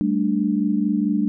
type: chord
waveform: sine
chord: G suspended second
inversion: none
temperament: just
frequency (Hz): 196 / 220.5 / 294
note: G3 / A3 / D4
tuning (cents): 0 / +4 / +2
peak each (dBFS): -22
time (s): 0.01-1.28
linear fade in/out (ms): 0
effects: none